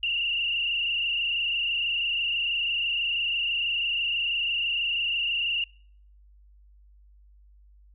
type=tone with frequency modulation; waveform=sine; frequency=2800 Hz; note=F7; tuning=4 cents sharp; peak=-24 dBFS; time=0.03-5.64 s; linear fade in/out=2 ms; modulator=26.1 Hz; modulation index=3.4; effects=noise-tail reverb RT60 0.6 s tail -26 dB re dry + added 50 Hz sine -52 dBFS peak until 7.94 s